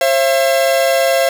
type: tone pair together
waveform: 45% pulse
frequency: 537 / 675 Hz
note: C5 / E5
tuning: +45 / +41 cents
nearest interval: major third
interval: 396 cents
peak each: -14 dBFS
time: 0.01-1.29 s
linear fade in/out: 2 ms
effects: none